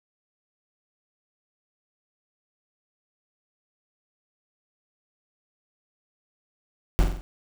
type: noise with echo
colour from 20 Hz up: brown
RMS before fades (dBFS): -17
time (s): 6.99-7.03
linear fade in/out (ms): 0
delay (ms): 45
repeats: 4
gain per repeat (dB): -5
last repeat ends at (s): 7.21
effects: none